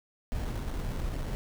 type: noise with sample-and-hold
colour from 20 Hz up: brown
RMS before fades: -33 dBFS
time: 0.32-1.35 s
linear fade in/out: 0 ms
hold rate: 2450 Hz
effects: none